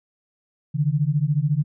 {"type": "beating tone pair", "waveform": "sine", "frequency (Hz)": [140.9, 154.9], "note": ["C#3", "D#3"], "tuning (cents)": [29, -7], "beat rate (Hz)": 14, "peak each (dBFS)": -21, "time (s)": [0.74, 1.64], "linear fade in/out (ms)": 20, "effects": []}